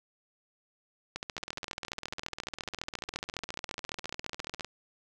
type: two click trains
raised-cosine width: 0.2 ms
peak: -21 / -18 dBFS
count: 66 / 51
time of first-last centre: 1.38-4.646 / 1.16-4.608 s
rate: 19.9 / 14.5 Hz
effects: none